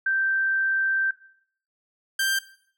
sine / sawtooth tone pair in turn, 1564 / 1576.7 Hz, G6 / G6, -4 / +10 cents, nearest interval unison, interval 14 cents, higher second, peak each -20 / -18 dBFS, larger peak second, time 0.06-1.11 / 2.19-2.39 s, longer first, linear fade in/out 5 ms, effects noise-tail reverb RT60 0.6 s tail -17 dB re dry

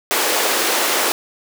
pink high-pass noise, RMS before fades -18 dBFS, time 0.11-1.12 s, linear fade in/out 0 ms, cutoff 360 Hz, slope 24 dB/octave, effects none

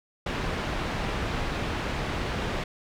pink low-pass noise, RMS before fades -30 dBFS, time 0.26-2.64 s, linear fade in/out 5 ms, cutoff 3100 Hz, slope 12 dB/octave, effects none

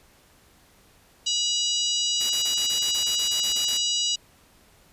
harmonic tone, 970 Hz, B5, 31 cents flat, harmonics 3 / 4 / 5 / 6 / 7 / 8, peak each -26 / -28 / -30 / -32 / -33 / -34 dBFS, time 1.26-4.16 s, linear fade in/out 10 ms
white noise bursts, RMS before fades -35 dBFS, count 13, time 2.2-3.776 s, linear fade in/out 10 ms, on 100 ms, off 23 ms
effects pink hiss -57 dBFS RMS until 4.92 s + resampled to 32000 Hz

